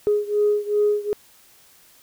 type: beating tone pair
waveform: sine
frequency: 415.3 / 417.9 Hz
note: G#4 / G#4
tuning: 0 / +11 cents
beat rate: 2.6 Hz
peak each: -19 / -21 dBFS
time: 0.07-1.13 s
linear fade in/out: 0 ms
effects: tanh soft clip ceiling -10 dBFS + white hiss -53 dBFS RMS until 2.02 s